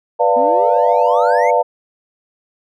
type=chord; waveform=sine; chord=B half-diminished seventh; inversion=none; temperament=equal with one note detuned; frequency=493.9 / 587.3 / 698.5 / 899 Hz; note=B4 / D5 / F5 / A5; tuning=0 / 0 / 0 / +37 cents; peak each=-16 dBFS; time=0.19-1.63 s; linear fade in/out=20 ms
type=exponential sweep; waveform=triangle; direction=up; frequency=241.8 to 2256 Hz; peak=-21 dBFS; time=0.36-1.51 s; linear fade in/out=10 ms
effects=none